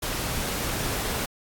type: noise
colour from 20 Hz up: pink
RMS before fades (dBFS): -29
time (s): 0.02-1.26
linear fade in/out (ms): 10
effects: AAC 64 kbps